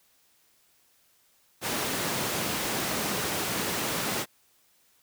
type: high-pass noise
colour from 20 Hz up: pink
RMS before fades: -30 dBFS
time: 1.61-4.26 s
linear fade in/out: 50 ms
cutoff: 160 Hz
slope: 12 dB/octave
effects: white hiss -65 dBFS RMS until 5.02 s